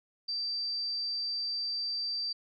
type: tone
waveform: sine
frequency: 4672 Hz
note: D8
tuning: 10 cents flat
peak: -31 dBFS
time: 0.28-2.33 s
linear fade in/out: 10 ms
effects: none

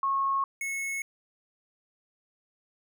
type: tone pair in turn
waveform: sine / square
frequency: 1092 / 2190 Hz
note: C#6 / C#7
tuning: -26 / -22 cents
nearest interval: octave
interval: 1204 cents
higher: second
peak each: -24 / -31 dBFS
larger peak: first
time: 0.03-0.44 / 0.61-1.02 s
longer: neither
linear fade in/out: 2 ms
effects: none

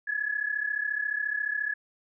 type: tone pair together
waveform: sine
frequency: 1679 / 1713.3 Hz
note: G#6 / A6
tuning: +18 / -47 cents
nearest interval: unison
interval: 35 cents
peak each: -30 / -30 dBFS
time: 0.07-1.74 s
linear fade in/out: 10 ms
effects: none

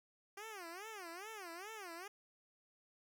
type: tone with vibrato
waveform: 10% pulse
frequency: 384.7 Hz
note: G4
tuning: 33 cents flat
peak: -39 dBFS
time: 0.37-2.08 s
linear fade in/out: 5 ms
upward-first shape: sine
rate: 2.4 Hz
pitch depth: 260 cents each way
effects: none

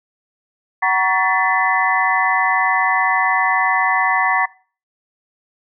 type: tone cluster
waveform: sine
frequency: 750 / 945 / 1122 / 1761 / 2008 Hz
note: F#5 / A#5 / C#6 / A6 / B6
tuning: +23 / +23 / +21 / +1 / +28 cents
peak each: -20 dBFS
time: 0.82-4.46 s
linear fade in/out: 10 ms
effects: noise-tail reverb RT60 0.4 s tail -21 dB re dry

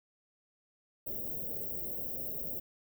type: band-stop noise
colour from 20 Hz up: white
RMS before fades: -38 dBFS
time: 1.06-2.6 s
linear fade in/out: 10 ms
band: 630 to 15000 Hz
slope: 48 dB/octave
effects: none

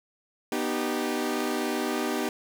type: tone cluster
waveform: sawtooth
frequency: 245.7 / 306.7 / 390.3 Hz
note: B3 / D#4 / G4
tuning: -9 / -25 / -8 cents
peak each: -27 dBFS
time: 0.52-2.29 s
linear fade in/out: 2 ms
effects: none

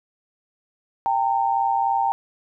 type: tone pair together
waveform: sine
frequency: 790 / 913.4 Hz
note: G5 / A#5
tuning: +13 / -36 cents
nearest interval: minor third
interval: 251 cents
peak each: -21 dBFS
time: 1.06-2.12 s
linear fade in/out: 0 ms
effects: none

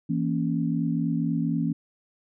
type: chord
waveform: sine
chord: A# diminished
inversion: second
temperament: equal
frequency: 164.81 / 233.1 / 277.2 Hz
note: E3 / A#3 / C#4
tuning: 0 / 0 / 0 cents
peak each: -26 / -28 / -28 dBFS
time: 0.09-1.73 s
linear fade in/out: 10 ms
effects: none

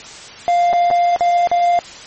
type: tone with dropouts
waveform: triangle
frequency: 698.5 Hz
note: F5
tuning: in tune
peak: -9 dBFS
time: 0.48-1.79 s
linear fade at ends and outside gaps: 0 ms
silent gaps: 0.729-0.734 / 0.903-0.911 / 1.162-1.208 / 1.473-1.515 s
effects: white hiss -35 dBFS RMS until 2.06 s + MP3 32 kbps

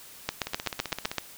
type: two click trains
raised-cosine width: 0.2 ms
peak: -15 / -9 dBFS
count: 11 / 8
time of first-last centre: 0.47-1.115 / 0.29-1.183 s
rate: 15.5 / 7.84 Hz
effects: white hiss -48 dBFS RMS until 1.37 s

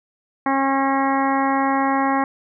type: harmonic tone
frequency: 271.6 Hz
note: C#4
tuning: 35 cents flat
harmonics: 1 / 2 / 3 / 4 / 5 / 6 / 7 / 8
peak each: -21 / -28 / -21 / -23 / -32 / -32 / -29 / -35 dBFS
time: 0.46-2.24 s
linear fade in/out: 2 ms
effects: none

